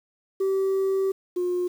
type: tone pair in turn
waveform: sine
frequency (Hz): 385.8 / 357.7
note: G4 / F4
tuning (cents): -28 / +41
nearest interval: minor second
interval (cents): 131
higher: first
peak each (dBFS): -18 / -21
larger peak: first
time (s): 0.4-1.12 / 1.36-1.68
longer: first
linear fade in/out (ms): 10
effects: tanh soft clip ceiling -20 dBFS + 8-bit